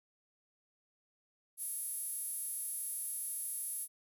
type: tone with high-pass filter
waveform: sawtooth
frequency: 466.2 Hz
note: A#4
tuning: in tune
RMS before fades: -40 dBFS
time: 1.57-3.88 s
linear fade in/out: 50 ms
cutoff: 11000 Hz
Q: 8.7
effects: none